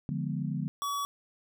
sine chord, D diminished seventh, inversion none, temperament equal, 146.83 / 174.61 / 207.7 / 246.9 Hz, D3 / F3 / Ab3 / Cb4, 0 / 0 / 0 / 0 cents, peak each -33 / -35 / -37 / -38 dBFS, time 0.09-0.68 s, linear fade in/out 0 ms
square tone, 1135 Hz, C#6, 41 cents sharp, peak -31 dBFS, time 0.82-1.05 s, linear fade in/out 0 ms
effects none

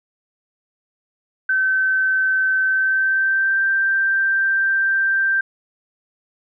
sine tone with pitch glide, 1536 to 1571 Hz, G6 to G6, -36 to +3 cents, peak -15 dBFS, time 1.49-5.41 s, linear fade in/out 5 ms, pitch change +39 cents, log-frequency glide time 2.63-3.61 s, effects none

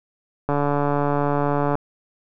click train, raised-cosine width 1 ms, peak -8 dBFS, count 183, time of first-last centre 0.49-1.754 s, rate 144 Hz, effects none

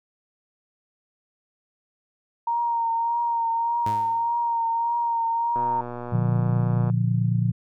sine tone with vibrato, 930 Hz, A#5, 4 cents flat, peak -21 dBFS, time 2.47-5.81 s, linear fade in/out 5 ms, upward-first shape triangle, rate 1.7 Hz, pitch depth 31 cents each way
sawtooth tone with exponential decay, 107.6 Hz, A2, 38 cents flat, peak -24 dBFS, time 3.86-4.37 s, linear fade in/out 5 ms, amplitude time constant 110 ms
click train, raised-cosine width 1 ms, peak -20 dBFS, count 163, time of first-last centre 5.56-6.899 s, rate 121 Hz
sine chord, Bb major, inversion none, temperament just, 116.54 / 145.68 / 174.81 Hz, Bb2 / D3 / F3, 0 / -14 / +2 cents, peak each -21 / -27 / -25 dBFS, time 6.12-7.52 s, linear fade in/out 10 ms
effects none

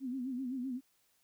sine tone with vibrato, 256.4 Hz, C4, 35 cents flat, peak -35 dBFS, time 0-0.81 s, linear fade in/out 50 ms, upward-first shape sine, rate 7.8 Hz, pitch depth 100 cents each way, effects white hiss -73 dBFS RMS until 1.23 s

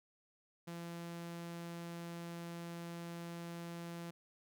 sawtooth tone, 170.2 Hz, F3, 44 cents flat, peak -40 dBFS, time 0.67-4.11 s, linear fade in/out 10 ms, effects none

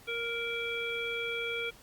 harmonic tone with a mistuned harmonic, 466.6 Hz, A#4, 2 cents sharp, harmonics 1 / 3 / 5 / 7, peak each -37 / -40 / -35 / -40 dBFS, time 0.07-1.71 s, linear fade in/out 20 ms, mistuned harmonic 7, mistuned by +26 cents, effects pink hiss -56 dBFS RMS until 1.82 s + Opus 48 kbps

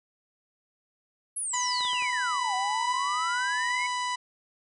sine exponential two-way sweep, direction down then up, 11080 to 740 to 2233 Hz, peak -29 dBFS, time 1.36-3.87 s, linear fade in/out 10 ms, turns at 2.55 s
harmonic tone, 991 Hz, B5, 6 cents sharp, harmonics 1 / 2 / 3 / 4 / 5 / 6 / 7 / 8 / 9, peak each -29 / -35 / -39 / -41 / -43 / -45 / -46 / -47 / -48 dBFS, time 1.53-4.16 s, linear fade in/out 10 ms
clicks, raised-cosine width 0.5 ms, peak -29 dBFS, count 4, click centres 1.808 / 1.851 / 1.933 / 2.023 s
effects none

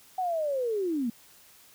sine linear sweep, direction down, 758 to 220 Hz, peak -26 dBFS, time 0.18-1.1 s, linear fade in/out 5 ms, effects white hiss -56 dBFS RMS until 1.74 s

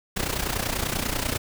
pink noise with amplitude modulation, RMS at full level -24 dBFS, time 0.16-1.38 s, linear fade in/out 10 ms, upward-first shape sine, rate 30.2 Hz, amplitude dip 75%, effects none

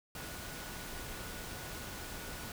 sine tone in noise, 1464 Hz, F#6, 19 cents flat, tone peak -53 dBFS, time 0.15-2.52 s, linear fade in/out 2 ms, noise pink, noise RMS -44 dBFS, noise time 0.15-2.52 s, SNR -12 dB, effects none

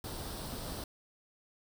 pink noise with comb filter, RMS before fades -41 dBFS, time 0.04-0.84 s, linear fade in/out 2 ms, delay 0.22 ms, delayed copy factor +0.55, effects none

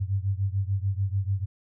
sine beating tone pair, 95.4 / 102.2 Hz, G2 / G#2, -47 / -27 cents, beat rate 6.8 Hz, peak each -26 / -28 dBFS, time 0-1.46 s, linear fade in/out 20 ms, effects none

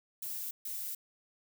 violet noise bursts at uneven times, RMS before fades -39 dBFS, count 2, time 0.22-0.51 / 0.65-0.95 s, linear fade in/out 5 ms, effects none

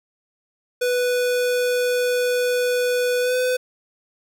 square tone with pitch glide, 493.9 to 503.7 Hz, B4 to B4, 0 to +34 cents, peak -19 dBFS, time 0.81-3.57 s, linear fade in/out 10 ms, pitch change +34 cents, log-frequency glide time 3.21-3.35 s, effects 10-bit

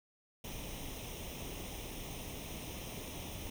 pink noise with comb filter, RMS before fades -44 dBFS, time 0.44-3.5 s, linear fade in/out 5 ms, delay 0.33 ms, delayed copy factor +0.7, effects none

